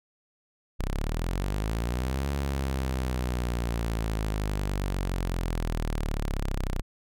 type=linear two-way sweep; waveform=sawtooth; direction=up then down; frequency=30.51 to 70.4 to 30.51 Hz; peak=-23 dBFS; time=0.79-6.82 s; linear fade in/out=10 ms; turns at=2.3 s; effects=none